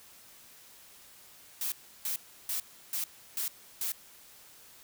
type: noise bursts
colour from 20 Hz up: blue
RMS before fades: -33 dBFS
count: 6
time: 1.61-3.92 s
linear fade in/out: 2 ms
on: 110 ms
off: 330 ms
effects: white hiss -55 dBFS RMS until 4.83 s